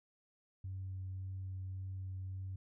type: tone with vibrato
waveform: sine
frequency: 94.4 Hz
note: F#2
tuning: 35 cents sharp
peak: -39 dBFS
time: 0.64-2.56 s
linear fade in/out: 5 ms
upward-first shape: sine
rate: 1.8 Hz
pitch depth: 9 cents each way
effects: tanh soft clip ceiling -36 dBFS